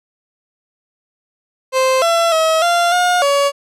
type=tone with pitch steps; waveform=30% pulse; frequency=522 / 673 / 641 / 692 / 716 / 564 Hz; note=C5 / E5 / E5 / F5 / F5 / C#5; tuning=-4 / +36 / -49 / -16 / +43 / +30 cents; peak=-9 dBFS; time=1.72-3.52 s; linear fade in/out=50 ms; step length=300 ms; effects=low-pass 10000 Hz 12 dB/octave